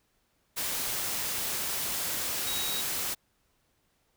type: tone in noise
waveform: sine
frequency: 3812 Hz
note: A#7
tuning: 38 cents sharp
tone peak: -34 dBFS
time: 2.46-2.82 s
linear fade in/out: 20 ms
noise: white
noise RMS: -32 dBFS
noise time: 0.56-3.15 s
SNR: -5 dB
effects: pink hiss -72 dBFS RMS until 4.16 s